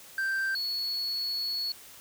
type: tone pair in turn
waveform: triangle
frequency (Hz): 1568 / 4385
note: G6 / C#8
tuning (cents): 0 / -20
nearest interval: octave + tritone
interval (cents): 1780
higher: second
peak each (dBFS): -25 / -28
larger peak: first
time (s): 0.18-0.55 / 0.55-1.72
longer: second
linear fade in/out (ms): 2
effects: white hiss -50 dBFS RMS until 2 s